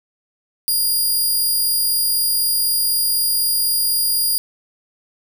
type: tone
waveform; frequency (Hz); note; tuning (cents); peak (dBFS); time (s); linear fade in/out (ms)
10% pulse; 4832; D8; +48; -9; 0.68-4.38; 0
effects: none